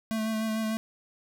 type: tone with vibrato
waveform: square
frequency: 220 Hz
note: A3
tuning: in tune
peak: -28 dBFS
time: 0.11-0.77 s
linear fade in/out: 0 ms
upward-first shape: sine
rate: 6.7 Hz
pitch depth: 21 cents each way
effects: none